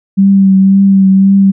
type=tone with vibrato; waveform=sine; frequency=194 Hz; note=G3; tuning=18 cents flat; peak=-3 dBFS; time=0.17-1.52 s; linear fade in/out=20 ms; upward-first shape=triangle; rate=1.9 Hz; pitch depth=29 cents each way; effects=none